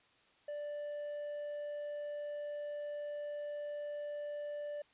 triangle tone, 587.3 Hz, D5, in tune, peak -37 dBFS, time 0.48-4.82 s, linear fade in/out 5 ms, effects white hiss -68 dBFS RMS until 4.93 s + resampled to 8000 Hz

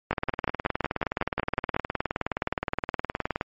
two click trains, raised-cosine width 0.5 ms, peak -11 / -9 dBFS, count 64 / 10, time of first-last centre 0.13-3.411 / 0.11-1.764 s, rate 19.2 / 5.44 Hz, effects MP3 32 kbps

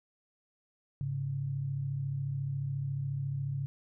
sine tone pair together, 104.43 / 138.59 Hz, G#2 / C#3, +10 / 0 cents, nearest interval perfect fourth, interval 490 cents, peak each -39 / -32 dBFS, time 1.01-3.66 s, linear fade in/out 0 ms, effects none

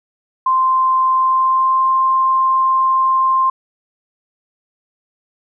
sine tone with pitch glide, 1043 to 1052.1 Hz, C6 to C6, -6 to +9 cents, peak -11 dBFS, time 0.46-3.5 s, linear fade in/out 5 ms, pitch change +15 cents, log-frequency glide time 1.12-1.93 s, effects none

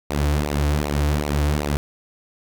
sawtooth tone with flanger, 73.4 Hz, D2, in tune, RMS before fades -21 dBFS, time 0.1-1.77 s, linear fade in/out 0 ms, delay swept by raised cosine 0.59 to 5.19 ms, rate 2.6 Hz, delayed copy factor -0.7, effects none

